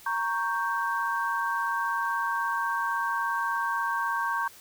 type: chord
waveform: sine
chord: G diminished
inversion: first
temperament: equal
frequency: 932.3 / 1108.7 / 1568 Hz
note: Bb5 / Db6 / G6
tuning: 0 / 0 / 0 cents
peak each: -30 dBFS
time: 0.06-4.48 s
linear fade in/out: 5 ms
effects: white hiss -51 dBFS RMS until 4.6 s